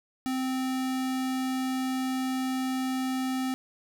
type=tone; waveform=square; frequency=260 Hz; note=C4; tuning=11 cents flat; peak=-28 dBFS; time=0.26-3.54 s; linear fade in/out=0 ms; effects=none